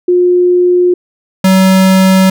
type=tone pair in turn; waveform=sine / square; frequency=357.3 / 189.27 Hz; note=F4 / F#3; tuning=+40 / +40 cents; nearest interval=major seventh; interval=1100 cents; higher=first; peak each=-5 dBFS; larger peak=neither; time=0.08-0.94 / 1.44-2.3 s; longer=neither; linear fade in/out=5 ms; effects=none